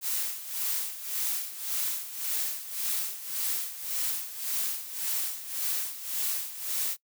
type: noise with tremolo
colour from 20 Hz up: blue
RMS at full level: -29 dBFS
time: 0.01-6.97 s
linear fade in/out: 50 ms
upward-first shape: sine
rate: 1.8 Hz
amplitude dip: 75%
effects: noise-tail reverb RT60 0.1 s tail -22 dB re dry